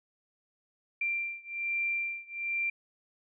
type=beating tone pair; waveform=sine; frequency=2365 / 2366.2 Hz; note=D7 / D7; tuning=+12 / +12 cents; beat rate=1.2 Hz; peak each=-33 / -34 dBFS; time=1.01-2.7 s; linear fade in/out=5 ms; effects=none